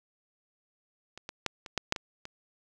clicks, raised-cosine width 0.2 ms, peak -26 / -21 / -11 / -25 / -11 / -8 / -18 / -24 dBFS, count 8, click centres 1.176 / 1.291 / 1.463 / 1.662 / 1.777 / 1.924 / 1.962 / 2.254 s, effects none

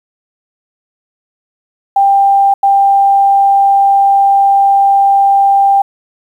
sine tone bursts at uneven times, 792 Hz, G5, 18 cents sharp, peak -5 dBFS, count 2, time 1.96-2.54 / 2.63-5.82 s, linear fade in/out 5 ms, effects 7-bit

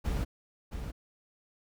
brown noise with echo, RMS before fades -31 dBFS, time 0.04-0.25 s, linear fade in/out 20 ms, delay 670 ms, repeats 1, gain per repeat -7 dB, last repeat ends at 0.92 s, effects none

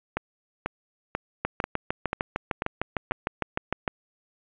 two click trains, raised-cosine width 0.5 ms, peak -11 / -10 dBFS, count 7 / 17, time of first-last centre 0.17-3.111 / 1.45-3.878 s, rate 2.04 / 6.59 Hz, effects resampled to 8000 Hz + 8-bit

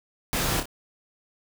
pink noise with echo, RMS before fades -26 dBFS, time 0.33-0.6 s, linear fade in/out 0 ms, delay 28 ms, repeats 2, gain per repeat -7 dB, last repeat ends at 0.656 s, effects none

